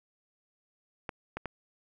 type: clicks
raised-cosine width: 0.5 ms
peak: -20 dBFS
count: 3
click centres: 1.092 / 1.37 / 1.457 s
effects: none